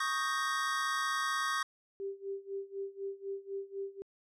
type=chord; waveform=square; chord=Eb dominant seventh; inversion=third; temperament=equal; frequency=1108.7 / 1244.5 / 1568 / 1864.7 Hz; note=Db6 / Eb6 / G6 / Bb6; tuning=0 / 0 / 0 / 0 cents; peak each=-36 / -37 / -39 / -38 dBFS; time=0-1.63 s; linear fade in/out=5 ms
type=tone with tremolo; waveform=sine; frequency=393.3 Hz; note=G4; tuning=6 cents sharp; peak=-34 dBFS; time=2-4.02 s; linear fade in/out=0 ms; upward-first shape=sine; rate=4 Hz; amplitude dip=90%
effects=low-pass 9000 Hz 12 dB/octave